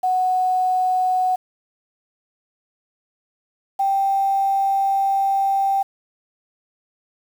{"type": "tone pair in turn", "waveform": "sine", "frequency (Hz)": [740, 784], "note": ["F#5", "G5"], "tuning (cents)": [0, 0], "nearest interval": "minor second", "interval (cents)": 100, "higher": "second", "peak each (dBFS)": -16, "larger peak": "neither", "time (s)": [[0.03, 1.36], [3.79, 5.83]], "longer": "second", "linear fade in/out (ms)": 10, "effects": ["7-bit"]}